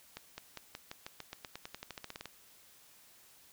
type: accelerating click train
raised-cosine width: 0.2 ms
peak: -25 dBFS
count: 20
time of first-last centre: 0.17-2.257 s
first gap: 210 ms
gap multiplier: 0.92
effects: white hiss -61 dBFS RMS until 3.52 s